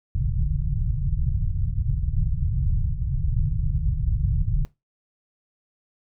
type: low-pass noise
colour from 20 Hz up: pink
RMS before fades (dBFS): -23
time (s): 0.15-4.65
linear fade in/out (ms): 0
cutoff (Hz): 160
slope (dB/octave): 96
effects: noise-tail reverb RT60 0.2 s tail -19 dB re dry